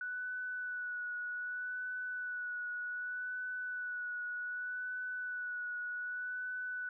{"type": "tone with vibrato", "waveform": "sine", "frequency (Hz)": 1480, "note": "F#6", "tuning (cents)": 0, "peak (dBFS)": -37, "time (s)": [0.01, 6.89], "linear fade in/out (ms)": 2, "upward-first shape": "sine", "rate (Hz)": 0.65, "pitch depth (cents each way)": 20, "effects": []}